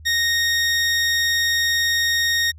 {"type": "tone", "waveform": "20% pulse", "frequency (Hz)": 1860, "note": "A#6", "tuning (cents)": -4, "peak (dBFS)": -12, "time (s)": [0.05, 2.52], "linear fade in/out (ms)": 20, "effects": ["added 78 Hz sine -39 dBFS peak until 2.58 s", "low-pass 12000 Hz 12 dB/octave"]}